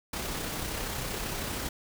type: noise with amplitude modulation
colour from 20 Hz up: pink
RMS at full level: -33 dBFS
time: 0.13-1.69 s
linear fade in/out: 5 ms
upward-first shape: sine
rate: 32.8 Hz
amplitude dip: 30%
effects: none